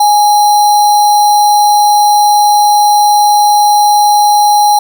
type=tone with sample-and-hold; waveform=sine; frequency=830.6 Hz; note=G#5; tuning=in tune; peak=-4 dBFS; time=0-4.79 s; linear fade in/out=5 ms; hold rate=4900 Hz; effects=none